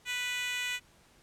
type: tone with high-pass filter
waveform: 10% pulse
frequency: 493.9 Hz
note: B4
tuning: in tune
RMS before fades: -34 dBFS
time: 0.05-0.8 s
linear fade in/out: 50 ms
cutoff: 2200 Hz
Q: 1.7
effects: pink hiss -62 dBFS RMS until 1.22 s + low-pass 11000 Hz 12 dB/octave